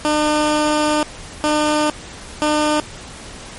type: tone bursts at uneven times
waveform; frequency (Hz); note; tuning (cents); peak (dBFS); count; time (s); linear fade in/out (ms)
15% pulse; 301.8; D4; +47; -8; 3; 0.05-1.03 / 1.44-1.9 / 2.42-2.8; 0
effects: pink hiss -35 dBFS RMS until 3.58 s + MP3 48 kbps